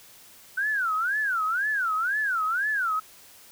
sine tone with vibrato, 1480 Hz, F#6, in tune, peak -23 dBFS, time 0.57-3 s, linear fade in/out 10 ms, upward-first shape sine, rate 2 Hz, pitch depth 280 cents each way, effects white hiss -51 dBFS RMS until 3.51 s

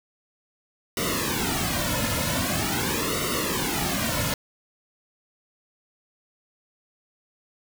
pink noise with flanger, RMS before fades -26 dBFS, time 0.97-4.34 s, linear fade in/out 2 ms, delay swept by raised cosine 1.2 to 2.6 ms, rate 0.44 Hz, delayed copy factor -1, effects none

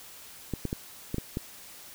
clicks, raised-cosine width 3 ms, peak -17 dBFS, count 6, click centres 0.537 / 0.653 / 0.729 / 1.144 / 1.183 / 1.371 s, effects white hiss -48 dBFS RMS until 1.94 s

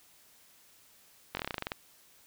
slowing click train, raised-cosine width 0.3 ms, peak -17 dBFS, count 12, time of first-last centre 1.35-1.719 s, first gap 21 ms, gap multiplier 1.09, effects white hiss -61 dBFS RMS until 2.26 s

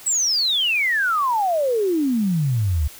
sine exponential sweep, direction down, 8000 to 69.3 Hz, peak -17 dBFS, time 0.06-2.88 s, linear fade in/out 10 ms, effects white hiss -42 dBFS RMS until 2.99 s

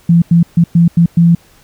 sine tone bursts at uneven times, 169.5 Hz, E3, 49 cents sharp, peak -4 dBFS, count 6, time 0.09-0.22 / 0.31-0.43 / 0.57-0.64 / 0.75-0.88 / 0.97-1.06 / 1.17-1.35 s, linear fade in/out 5 ms, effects pink hiss -47 dBFS RMS until 1.63 s

